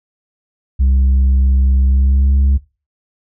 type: tone with pitch glide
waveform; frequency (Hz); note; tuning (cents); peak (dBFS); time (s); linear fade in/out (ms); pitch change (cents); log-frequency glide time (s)
sine; 66 to 68.33; C2 to C#2; +16 to -24; -6; 0.79-2.58; 20; +60; 1.84-2.33
effects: noise-tail reverb RT60 0.3 s tail -20 dB re dry + tanh soft clip ceiling -8 dBFS